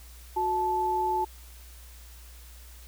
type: tone pair together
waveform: sine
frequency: 366.1 / 873 Hz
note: F#4 / A5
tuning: -18 / -14 cents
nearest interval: octave + minor third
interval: 1504 cents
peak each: -31 / -25 dBFS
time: 0.36-1.25 s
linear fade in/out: 10 ms
effects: added 60 Hz sine -46 dBFS peak until 2.87 s + white hiss -53 dBFS RMS until 2.87 s